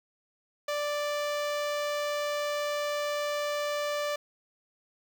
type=tone with notch filter; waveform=sawtooth; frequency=587.3 Hz; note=D5; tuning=in tune; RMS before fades=-31 dBFS; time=0.68-4.16 s; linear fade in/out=5 ms; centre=11000 Hz; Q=0.92; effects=10-bit